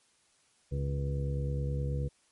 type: harmonic tone with a mistuned harmonic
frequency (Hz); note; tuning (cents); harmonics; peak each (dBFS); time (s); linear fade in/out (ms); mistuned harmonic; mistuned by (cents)
69.6; C#2; +8; 1 / 2 / 3 / 4 / 5 / 6 / 7; -33 / -32 / -46 / -48 / -49 / -52 / -41; 0.71-2.09; 20; 6; -26
effects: white hiss -68 dBFS RMS until 2.31 s + MP3 48 kbps